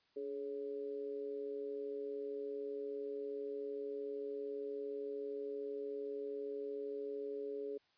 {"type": "tone with amplitude modulation", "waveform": "sine", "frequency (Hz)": 421.1, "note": "G#4", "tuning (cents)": 24, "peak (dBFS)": -36, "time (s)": [0.16, 7.78], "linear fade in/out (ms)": 10, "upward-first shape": "sine", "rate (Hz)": 133, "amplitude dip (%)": 75, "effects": ["white hiss -74 dBFS RMS until 7.97 s", "resampled to 11025 Hz"]}